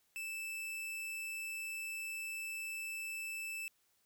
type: tone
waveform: 45% pulse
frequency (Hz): 2637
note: E7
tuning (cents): 0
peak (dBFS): -40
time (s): 0.16-3.68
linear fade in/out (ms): 0
effects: white hiss -75 dBFS RMS until 4.05 s